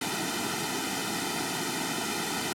pink noise with comb filter, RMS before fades -30 dBFS, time 0.01-2.53 s, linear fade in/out 5 ms, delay 1.8 ms, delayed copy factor -0.9, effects high-pass 200 Hz 12 dB/octave + low-pass 11000 Hz 12 dB/octave

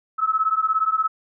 sine beating tone pair, 1289 / 1306 Hz, E6 / E6, -39 / -17 cents, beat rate 17 Hz, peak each -21 dBFS, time 0.18-1.08 s, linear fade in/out 20 ms, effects none

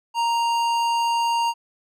sine tone with tanh clipping, 932.3 Hz, A#5, in tune, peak -21 dBFS, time 0.14-1.54 s, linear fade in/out 50 ms, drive 16 dB, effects none

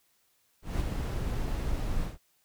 brown noise with ADSR envelope, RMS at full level -27 dBFS, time 0.62-2.18 s, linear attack 180 ms, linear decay 21 ms, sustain -4 dB, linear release 150 ms, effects white hiss -70 dBFS RMS until 2.44 s

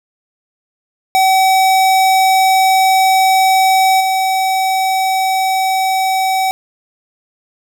square tone with level steps, 761 Hz, F#5, 48 cents sharp, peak -9 / -13 dBFS, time 1.15-6.51 s, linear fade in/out 0 ms, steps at 4 s, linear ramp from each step 10 ms, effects none

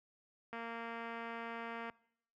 click train, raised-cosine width 0.5 ms, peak -30 dBFS, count 317, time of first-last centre 0.53-1.898 s, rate 231 Hz, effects noise-tail reverb RT60 0.7 s tail -23 dB re dry + high-pass 80 Hz 12 dB/octave

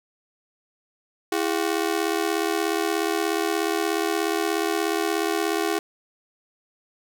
sawtooth ring-modulated tone, 370 Hz, F#4, in tune, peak -15 dBFS, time 1.32-5.79 s, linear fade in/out 2 ms, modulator 38.4 Hz, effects none

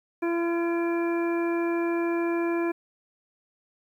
harmonic tone with a mistuned harmonic, 339.2 Hz, E4, 50 cents sharp, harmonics 1 / 2 / 3 / 4 / 5 / 7, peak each -24 / -35 / -36 / -42 / -39 / -39 dBFS, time 0.22-2.72 s, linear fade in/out 10 ms, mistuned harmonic 4, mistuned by +24 cents, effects 10-bit

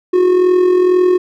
triangle tone with amplitude modulation, 363.5 Hz, F#4, 31 cents flat, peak -4 dBFS, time 0.13-1.18 s, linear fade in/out 10 ms, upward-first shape sine, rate 42.1 Hz, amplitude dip 50%, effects none

